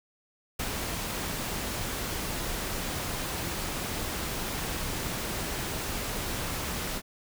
pink noise with ADSR envelope, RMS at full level -31 dBFS, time 0.59-7.02 s, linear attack 7 ms, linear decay 59 ms, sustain -2 dB, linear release 54 ms, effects none

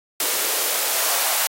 white noise with high-pass filter sweep, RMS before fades -21 dBFS, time 0.2-1.47 s, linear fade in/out 2 ms, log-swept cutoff 380 to 780 Hz, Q 1.9, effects AAC 48 kbps

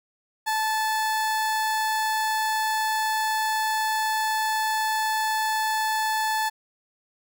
30% pulse tone, 872 Hz, A5, 16 cents flat, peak -20 dBFS, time 0.46-6.5 s, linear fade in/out 20 ms, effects none

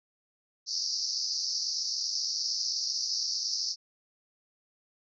white band-pass noise, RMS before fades -32 dBFS, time 0.66-3.76 s, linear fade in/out 50 ms, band 4500 to 5800 Hz, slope 96 dB/octave, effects none

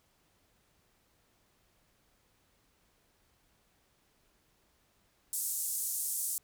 pink band-pass noise, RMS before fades -35 dBFS, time 5.33-6.38 s, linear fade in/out 0 ms, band 7800 to 14000 Hz, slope 24 dB/octave, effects pink hiss -71 dBFS RMS until 6.43 s

